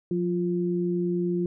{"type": "tone pair together", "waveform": "sine", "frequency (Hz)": [177.96, 349.2], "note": ["F3", "F4"], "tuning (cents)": [33, 0], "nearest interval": "octave", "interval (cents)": 1167, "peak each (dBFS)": -26, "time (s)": [0.11, 1.46], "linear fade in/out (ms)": 2, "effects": []}